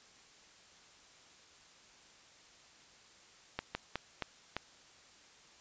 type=slowing click train; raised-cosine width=0.3 ms; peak=-19 dBFS; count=5; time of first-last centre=3.59-4.566 s; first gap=160 ms; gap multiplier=1.29; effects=white hiss -60 dBFS RMS until 5.6 s + resampled to 16000 Hz